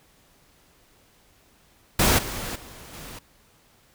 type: noise with level steps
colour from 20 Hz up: pink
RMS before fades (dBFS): -19 / -32 / -44 / -40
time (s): 1.99-3.19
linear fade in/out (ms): 5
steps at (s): 2.18 / 2.55 / 2.93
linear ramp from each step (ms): 10
effects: pink hiss -59 dBFS RMS until 3.94 s